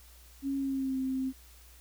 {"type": "tone with pitch glide", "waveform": "sine", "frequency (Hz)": [274.4, 262.6], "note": ["C#4", "C4"], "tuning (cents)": [-17, 6], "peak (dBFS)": -29, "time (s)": [0.42, 1.33], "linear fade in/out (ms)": 50, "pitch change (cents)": -77, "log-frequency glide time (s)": [0.57, 0.97], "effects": ["added 60 Hz sine -54 dBFS peak until 1.8 s", "white hiss -58 dBFS RMS until 1.8 s"]}